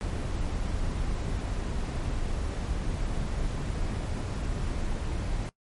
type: noise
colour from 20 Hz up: brown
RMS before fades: -30 dBFS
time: 0.01-5.49 s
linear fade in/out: 0 ms
effects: noise-tail reverb RT60 0.1 s tail -20 dB re dry + MP3 48 kbps